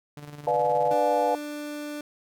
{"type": "tone with tremolo", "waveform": "sawtooth", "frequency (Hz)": 146.83, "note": "D3", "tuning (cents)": 0, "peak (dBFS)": -34, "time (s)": [0.17, 0.94], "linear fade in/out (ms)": 2, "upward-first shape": "square", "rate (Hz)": 19, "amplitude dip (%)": 50}
{"type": "chord", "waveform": "sine", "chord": "B diminished seventh", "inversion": "none", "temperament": "just", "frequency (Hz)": [493.9, 592.7, 711.2, 853.4], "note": ["B4", "D5", "F5", "Ab5"], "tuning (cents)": [0, 16, 31, 47], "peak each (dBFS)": -26, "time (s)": [0.47, 1.35], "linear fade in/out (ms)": 2}
{"type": "tone", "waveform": "30% pulse", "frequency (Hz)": 295.6, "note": "D4", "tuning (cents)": 11, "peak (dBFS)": -30, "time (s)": [0.91, 2.01], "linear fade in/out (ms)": 2}
{"effects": []}